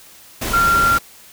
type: tone in noise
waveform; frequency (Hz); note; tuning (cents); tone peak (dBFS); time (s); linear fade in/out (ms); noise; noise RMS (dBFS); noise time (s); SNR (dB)
sine; 1379; F6; -22; -12; 0.53-0.98; 10; pink; -23; 0.41-0.99; +8
effects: white hiss -44 dBFS RMS until 1.32 s